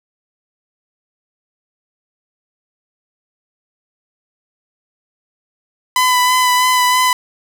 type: tone with vibrato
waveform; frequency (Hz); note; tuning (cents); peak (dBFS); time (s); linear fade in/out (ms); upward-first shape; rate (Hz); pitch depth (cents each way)
sawtooth; 1003; B5; +26; -7; 5.96-7.13; 2; sine; 3.1; 18
effects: none